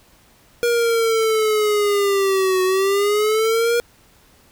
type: linear two-way sweep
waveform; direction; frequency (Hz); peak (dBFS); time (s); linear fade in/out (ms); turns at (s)
square; down then up; 476.9 to 370 to 476.9; -16; 0.63-3.8; 0; 2.63
effects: pink hiss -53 dBFS RMS until 4.51 s